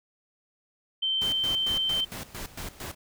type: tone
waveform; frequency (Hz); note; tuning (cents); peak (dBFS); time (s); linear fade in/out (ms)
sine; 3108; G7; -16; -24; 1.02-2.05; 10
type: noise with tremolo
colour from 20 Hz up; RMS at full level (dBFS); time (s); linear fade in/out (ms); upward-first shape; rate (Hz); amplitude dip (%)
pink; -37; 1.21-2.95; 10; square; 4.4; 80
effects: none